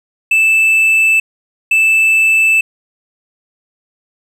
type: tone pair in turn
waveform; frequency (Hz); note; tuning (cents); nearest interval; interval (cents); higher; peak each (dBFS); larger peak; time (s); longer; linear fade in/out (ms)
triangle; 2637 / 2637; E7 / E7; 0 / 0; unison; 0; neither; -6; neither; 0.31-1.2 / 1.71-2.61; second; 5
effects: none